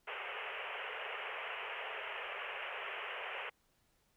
white band-pass noise, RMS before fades -43 dBFS, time 0.07-3.5 s, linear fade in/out 10 ms, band 400 to 3000 Hz, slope 96 dB/octave, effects pink hiss -75 dBFS RMS until 4.16 s

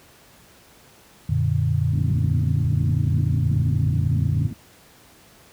sine chord, Gb augmented, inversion none, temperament equal with one note detuned, 90.28 / 116.54 / 146.83 Hz, Gb2 / Bb2 / D3, -42 / 0 / 0 cents, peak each -22 dBFS, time 1.29-4.47 s, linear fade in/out 5 ms
white low-pass noise, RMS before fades -30 dBFS, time 1.92-4.54 s, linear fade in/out 10 ms, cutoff 280 Hz, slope 48 dB/octave
effects pink hiss -51 dBFS RMS until 5.52 s + high-pass 60 Hz 12 dB/octave

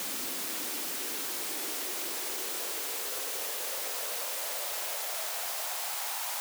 white noise with high-pass filter sweep, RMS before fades -35 dBFS, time 0-6.4 s, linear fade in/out 0 ms, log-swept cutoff 240 to 810 Hz, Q 2.8, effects none

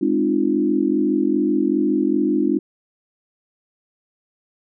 sine chord, F minor seventh, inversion first, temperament equal with one note detuned, 207.7 / 261.6 / 304.2 / 349.2 Hz, Ab3 / C4 / Eb4 / F4, 0 / 0 / -39 / 0 cents, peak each -24 / -22 / -19 / -22 dBFS, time 0.01-2.59 s, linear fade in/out 10 ms, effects none

